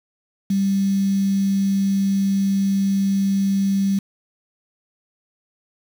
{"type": "tone with quantisation", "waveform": "sine", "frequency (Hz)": 196, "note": "G3", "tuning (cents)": 0, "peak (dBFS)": -16, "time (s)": [0.5, 3.99], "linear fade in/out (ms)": 5, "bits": 6, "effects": []}